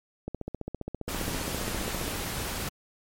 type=click train; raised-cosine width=2 ms; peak=-20 dBFS; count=28; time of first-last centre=0.28-2.08 s; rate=15 Hz
type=noise; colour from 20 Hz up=pink; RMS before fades=-33 dBFS; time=1.08-2.69 s; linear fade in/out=5 ms
effects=MP3 64 kbps